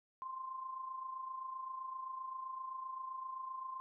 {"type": "tone with amplitude modulation", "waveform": "sine", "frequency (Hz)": 1046.5, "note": "C6", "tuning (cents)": 0, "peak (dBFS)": -39, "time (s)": [0.22, 3.8], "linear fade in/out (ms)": 0, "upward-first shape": "sine", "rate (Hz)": 27.7, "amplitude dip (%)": 55, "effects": []}